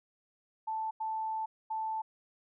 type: tone bursts at uneven times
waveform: sine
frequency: 880 Hz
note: A5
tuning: in tune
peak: -32 dBFS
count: 3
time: 0.67-0.91 / 1-1.46 / 1.7-2.02 s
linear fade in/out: 10 ms
effects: none